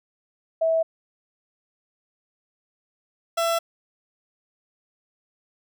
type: tone pair in turn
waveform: sine / 30% pulse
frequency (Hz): 651 / 669.7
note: E5 / E5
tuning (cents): -22 / +27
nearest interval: unison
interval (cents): 49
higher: second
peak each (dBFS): -18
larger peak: neither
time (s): 0.61-0.83 / 3.37-3.59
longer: neither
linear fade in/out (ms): 10
effects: none